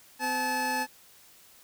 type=tone pair together; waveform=25% pulse; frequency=255.5 / 864 Hz; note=C4 / A5; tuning=-41 / -32 cents; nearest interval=octave + major sixth; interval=2109 cents; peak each=-31 / -24 dBFS; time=0.19-0.87 s; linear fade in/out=50 ms; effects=white hiss -56 dBFS RMS until 1.63 s